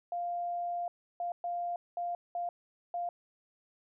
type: tone bursts at uneven times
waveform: sine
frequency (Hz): 698.5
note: F5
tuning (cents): 0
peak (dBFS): -32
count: 6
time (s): 0.12-0.88 / 1.2-1.32 / 1.44-1.76 / 1.97-2.15 / 2.35-2.49 / 2.94-3.09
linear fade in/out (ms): 2
effects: none